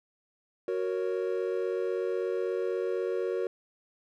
triangle chord, F# major, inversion none, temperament equal, 370 / 466.2 / 554.4 Hz, F#4 / A#4 / C#5, 0 / 0 / 0 cents, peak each -29 / -30 / -34 dBFS, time 0.68-3.47 s, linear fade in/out 2 ms, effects none

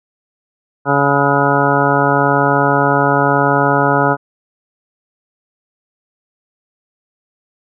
harmonic tone with a mistuned harmonic, 140.9 Hz, C#3, 29 cents sharp, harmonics 1 / 2 / 3 / 4 / 5 / 6 / 7 / 9 / 10, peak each -19 / -19 / -19 / -19 / -19 / -19 / -19 / -19 / -19 dBFS, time 0.85-4.17 s, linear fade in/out 50 ms, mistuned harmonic 10, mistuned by +41 cents, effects none

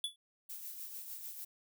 square tone with exponential decay, 3436 Hz, A7, 42 cents flat, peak -31 dBFS, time 0.04-0.16 s, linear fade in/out 2 ms, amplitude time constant 26 ms
violet noise with tremolo, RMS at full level -44 dBFS, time 0.49-1.45 s, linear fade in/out 10 ms, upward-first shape sine, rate 6.7 Hz, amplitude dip 45%
effects none

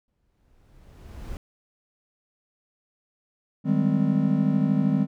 brown noise with exponential growth, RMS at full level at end -34 dBFS, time 0.08-1.37 s, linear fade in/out 1 ms, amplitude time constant 280 ms
triangle chord, Ab major seventh, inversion second, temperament just, 155.74 / 194.67 / 207.7 / 259.6 Hz, Eb3 / G3 / Ab3 / C4, +2 / -12 / 0 / -13 cents, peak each -23 dBFS, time 3.64-5.07 s, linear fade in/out 50 ms
effects none

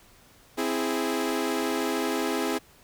sawtooth chord, C augmented, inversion none, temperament equal, 261.6 / 329.6 / 415.3 Hz, C4 / E4 / G#4, 0 / 0 / 0 cents, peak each -26 dBFS, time 0.57-2.59 s, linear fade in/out 20 ms, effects pink hiss -56 dBFS RMS until 2.83 s

